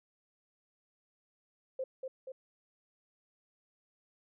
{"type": "tone with echo", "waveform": "sine", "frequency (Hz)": 523.3, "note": "C5", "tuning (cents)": 0, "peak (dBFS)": -33, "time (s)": [1.79, 1.84], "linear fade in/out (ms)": 5, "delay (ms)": 240, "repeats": 2, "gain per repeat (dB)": -4, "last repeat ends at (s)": 2.32, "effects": []}